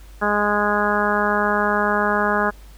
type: harmonic tone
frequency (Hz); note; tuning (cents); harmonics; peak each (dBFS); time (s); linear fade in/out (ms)
207.2; G#3; -4; 1 / 2 / 3 / 4 / 5 / 6 / 7 / 8; -25 / -25 / -25 / -25 / -25 / -25 / -25 / -25; 0.21-2.51; 20
effects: added 50 Hz sine -40 dBFS peak until 2.77 s + pink hiss -51 dBFS RMS until 2.77 s